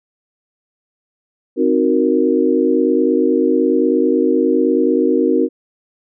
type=chord; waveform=sine; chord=C half-diminished seventh; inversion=none; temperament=equal; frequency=261.6 / 311.1 / 370 / 466.2 Hz; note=C4 / Eb4 / Gb4 / Bb4; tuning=0 / 0 / 0 / 0 cents; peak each=-17 dBFS; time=1.56-5.49 s; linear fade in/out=50 ms; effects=none